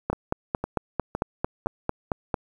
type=two click trains; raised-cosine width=1 ms; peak=-9 / -13 dBFS; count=11 / 4; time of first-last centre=0.1-2.342 / 0.13-1.661 s; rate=4.46 / 1.96 Hz; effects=8-bit